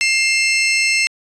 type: tone pair together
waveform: sawtooth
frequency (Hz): 2117 / 2667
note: C7 / E7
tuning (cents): +20 / +20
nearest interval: major third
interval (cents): 400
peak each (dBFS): -13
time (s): 0.01-1.07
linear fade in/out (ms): 0
effects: resampled to 22050 Hz